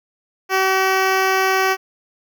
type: tone with notch filter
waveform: 10% pulse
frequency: 380.7 Hz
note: F#4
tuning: 49 cents sharp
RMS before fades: -17 dBFS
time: 0.49-1.77 s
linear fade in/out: 50 ms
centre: 9000 Hz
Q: 0.88
effects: none